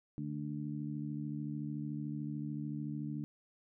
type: harmonic tone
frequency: 73.6 Hz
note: D2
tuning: 4 cents sharp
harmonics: 2 / 3 / 4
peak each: -40 / -42 / -42 dBFS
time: 0.18-3.24 s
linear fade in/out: 0 ms
effects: none